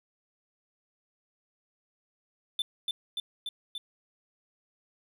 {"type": "tone with echo", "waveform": "triangle", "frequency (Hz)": 3534, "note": "A7", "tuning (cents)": 7, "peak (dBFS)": -25, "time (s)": [2.59, 2.62], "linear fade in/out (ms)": 2, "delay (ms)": 290, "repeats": 4, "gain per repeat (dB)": -2, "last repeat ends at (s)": 3.78, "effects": []}